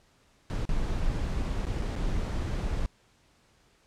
brown noise with dropouts, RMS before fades -29 dBFS, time 0.5-2.86 s, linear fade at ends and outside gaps 0 ms, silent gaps 0.653-0.692 / 1.652-1.668 / 1.816-1.82 / 1.954-1.962 s, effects pink hiss -64 dBFS RMS until 3.86 s + low-pass 8000 Hz 12 dB/octave

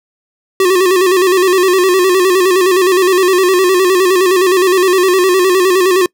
square tone with vibrato, 370 Hz, F#4, in tune, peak -8 dBFS, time 0.6-6.06 s, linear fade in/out 2 ms, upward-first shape square, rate 9.7 Hz, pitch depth 61 cents each way, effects noise-tail reverb RT60 0.1 s tail -25 dB re dry

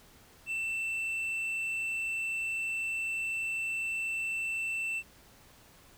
sine tone with hard clipping, 2672 Hz, E7, 23 cents sharp, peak -32 dBFS, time 0.46-5.03 s, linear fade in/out 50 ms, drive 3 dB, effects pink hiss -58 dBFS RMS until 5.97 s

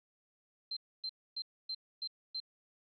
sine tone bursts, 4128 Hz, C8, 24 cents flat, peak -36 dBFS, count 6, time 0.71-2.402 s, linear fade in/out 5 ms, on 57 ms, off 270 ms, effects none

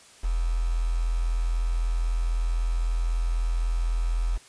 sine tone with quantisation, 41.93 Hz, E1, 30 cents sharp, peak -22 dBFS, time 0.23-4.38 s, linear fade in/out 20 ms, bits 7, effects white hiss -52 dBFS RMS until 4.48 s + resampled to 22050 Hz

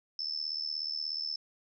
sine tone with amplitude modulation, 5274 Hz, E8, in tune, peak -29 dBFS, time 0.19-1.36 s, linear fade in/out 2 ms, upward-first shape sine, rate 76.7 Hz, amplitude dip 85%, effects none

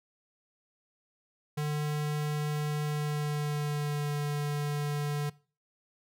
square tone with pitch glide, 149.5 to 146.59 Hz, D3 to D3, +31 to -3 cents, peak -30 dBFS, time 1.57-5.3 s, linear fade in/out 10 ms, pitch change -34 cents, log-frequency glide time 2.85-4.12 s, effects noise-tail reverb RT60 0.4 s tail -22 dB re dry

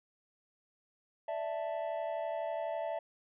triangle chord, D suspended second, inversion none, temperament equal, 587.3 / 659.3 / 880 Hz, D5 / E5 / A5, 0 / 0 / 0 cents, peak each -38 / -34 / -40 dBFS, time 1.28-2.99 s, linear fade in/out 5 ms, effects resampled to 8000 Hz

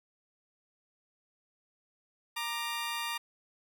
15% pulse tone pair together, 932.3 / 1191.7 Hz, A#5 / D6, 0 / +25 cents, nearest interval major third, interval 425 cents, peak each -29 / -31 dBFS, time 2.36-3.18 s, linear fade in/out 10 ms, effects none

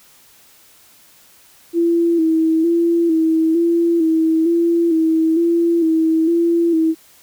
sine tone with vibrato, 330 Hz, E4, 2 cents sharp, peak -12 dBFS, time 1.73-6.95 s, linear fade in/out 50 ms, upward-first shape square, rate 1.1 Hz, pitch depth 43 cents each way, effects white hiss -49 dBFS RMS until 7.22 s

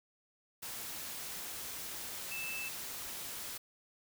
sine tone in noise, 2637 Hz, E7, in tune, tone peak -39 dBFS, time 2.31-2.69 s, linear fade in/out 10 ms, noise white, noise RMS -43 dBFS, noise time 0.62-3.58 s, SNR +1 dB, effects none

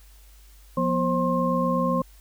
sine tone cluster, 176.4 / 244.4 / 529 / 1063 Hz, F3 / B3 / C5 / C6, +18 / -18 / +19 / +27 cents, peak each -26 dBFS, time 0.77-2.02 s, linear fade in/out 5 ms, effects added 50 Hz sine -48 dBFS peak until 2.2 s + white hiss -57 dBFS RMS until 2.2 s

